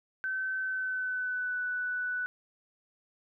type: tone with pitch glide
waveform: sine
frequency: 1533 to 1487.6 Hz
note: G6 to F#6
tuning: -39 to +9 cents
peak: -30 dBFS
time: 0.24-2.26 s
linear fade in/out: 0 ms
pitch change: -52 cents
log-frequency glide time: 0.59-1.59 s
effects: none